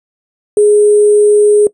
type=tone with sample-and-hold; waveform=sine; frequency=416.6 Hz; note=G#4; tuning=5 cents sharp; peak=-4 dBFS; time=0.57-1.67 s; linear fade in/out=2 ms; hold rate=8820 Hz; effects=noise-tail reverb RT60 0.1 s tail -18 dB re dry + resampled to 32000 Hz